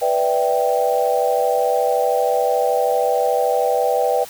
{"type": "chord", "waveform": "sine", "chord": "E minor seventh", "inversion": "second", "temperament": "equal", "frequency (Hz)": [493.9, 587.3, 659.3, 784], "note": ["B4", "D5", "E5", "G5"], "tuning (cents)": [0, 0, 0, 0], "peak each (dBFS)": [-19, -22, -23, -20], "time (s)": [0.01, 4.25], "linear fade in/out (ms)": 20, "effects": ["white hiss -38 dBFS RMS until 4.29 s"]}